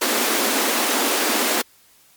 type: high-pass noise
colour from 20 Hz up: pink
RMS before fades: -20 dBFS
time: 0.01-1.62 s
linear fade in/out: 10 ms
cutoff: 220 Hz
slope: 96 dB/octave
effects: white hiss -54 dBFS RMS until 2.16 s + MP3 96 kbps